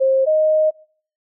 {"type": "tone pair in turn", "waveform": "sine", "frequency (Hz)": [532, 621.8], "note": ["C5", "D#5"], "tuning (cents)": [29, -1], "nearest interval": "minor third", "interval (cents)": 270, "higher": "second", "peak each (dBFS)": -12, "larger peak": "neither", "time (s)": [[0, 0.26], [0.26, 0.71]], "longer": "second", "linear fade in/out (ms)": 20, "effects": ["noise-tail reverb RT60 0.5 s tail -23 dB re dry"]}